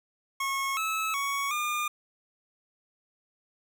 25% pulse tone with pitch steps, 1092 / 1299 / 1116 / 1209 Hz, C#6 / E6 / C#6 / D6, -26 / -26 / +11 / +50 cents, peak -24 dBFS, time 0.4-1.88 s, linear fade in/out 5 ms, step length 370 ms, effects none

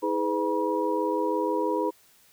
sine tone cluster, 320.6 / 417.8 / 504 / 963 Hz, E4 / G#4 / B4 / B5, -48 / +10 / +35 / -44 cents, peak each -29 dBFS, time 0.02-1.91 s, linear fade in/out 20 ms, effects white hiss -59 dBFS RMS until 2.32 s

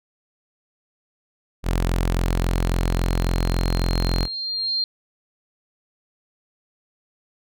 sawtooth tone, 43.65 Hz, F1, in tune, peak -15 dBFS, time 1.63-4.28 s, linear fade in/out 50 ms
sine tone with exponential growth, 4199 Hz, C8, 5 cents sharp, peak -19 dBFS, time 2.21-4.84 s, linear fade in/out 1 ms, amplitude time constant 570 ms
effects none

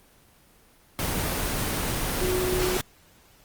sine tone in noise, 366.6 Hz, F#4, 16 cents flat, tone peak -25 dBFS, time 2.21-2.77 s, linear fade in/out 0 ms, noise pink, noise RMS -27 dBFS, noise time 0.99-2.81 s, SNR -1 dB, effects pink hiss -57 dBFS RMS until 3.44 s + Opus 24 kbps

